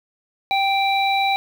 harmonic tone, 784 Hz, G5, in tune, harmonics 1 / 3 / 5, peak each -18 / -23 / -25 dBFS, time 0.51-1.36 s, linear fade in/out 0 ms, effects 7-bit

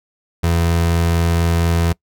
30% pulse tone, 84.2 Hz, E2, 37 cents sharp, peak -11 dBFS, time 0.43-1.93 s, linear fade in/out 10 ms, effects noise-tail reverb RT60 0.1 s tail -24 dB re dry

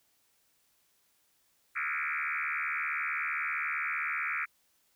sine tone with frequency modulation, 1834 Hz, A#6, 29 cents flat, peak -30 dBFS, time 1.75-4.46 s, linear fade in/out 20 ms, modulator 75.4 Hz, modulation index 7.5, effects white hiss -71 dBFS RMS until 4.95 s

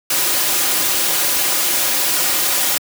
white noise with comb filter, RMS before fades -17 dBFS, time 0.1-2.78 s, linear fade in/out 5 ms, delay 4.5 ms, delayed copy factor -0.65, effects high-pass 200 Hz 12 dB/octave

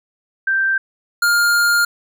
sine / square tone pair in turn, 1568 / 1408.7 Hz, G6 / F6, 0 / +15 cents, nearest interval major second, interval 185 cents, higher first, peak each -14 / -13 dBFS, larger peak second, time 0.47-0.78 / 1.22-1.85 s, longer second, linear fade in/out 5 ms, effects none

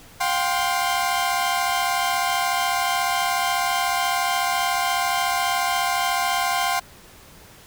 sawtooth chord, F suspended second, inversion none, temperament equal with one note detuned, 709.8 / 784 / 1046.5 Hz, F5 / G5 / C6, +28 / 0 / 0 cents, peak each -21 dBFS, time 0.2-6.8 s, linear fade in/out 10 ms, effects pink hiss -47 dBFS RMS until 7.66 s

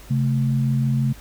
sine tone pair together, 134.61 / 220.6 Hz, C3 / A3, +50 / +5 cents, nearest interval major sixth, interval 855 cents, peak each -18 / -24 dBFS, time 0.1-1.13 s, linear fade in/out 10 ms, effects added 50 Hz sine -42 dBFS peak until 1.2 s + pink hiss -46 dBFS RMS until 1.2 s

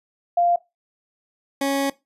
sine / 20% pulse tone pair in turn, 696 / 276.2 Hz, F5 / C#4, -6 / -6 cents, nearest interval octave + major third, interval 1600 cents, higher first, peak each -15 dBFS, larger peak neither, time 0.37-0.56 / 1.61-1.9 s, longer second, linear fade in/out 5 ms, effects noise-tail reverb RT60 0.2 s tail -19 dB re dry + resampled to 32000 Hz

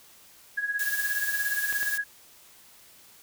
sine tone with tremolo, 1661.2 Hz, G#6, in tune, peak -23 dBFS, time 0.57-2.04 s, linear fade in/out 10 ms, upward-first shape triangle, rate 17 Hz, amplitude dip 80%
blue noise, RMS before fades -33 dBFS, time 0.79-1.98 s, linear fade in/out 5 ms
clicks, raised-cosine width 0.3 ms, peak -21 dBFS, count 2, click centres 1.727 / 1.829 s
effects white hiss -54 dBFS RMS until 3.22 s

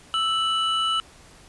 triangle tone pair together, 1318.5 / 2960 Hz, E6 / F#7, 0 / 0 cents, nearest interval octave + major second, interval 1400 cents, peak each -22 / -22 dBFS, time 0.14-1 s, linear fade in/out 0 ms, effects pink hiss -50 dBFS RMS until 1.48 s + resampled to 24000 Hz

